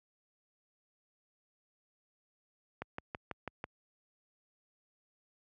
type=click train; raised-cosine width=0.5 ms; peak=-23 dBFS; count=6; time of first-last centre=2.82-3.641 s; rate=6.09 Hz; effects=high-pass 60 Hz 12 dB/octave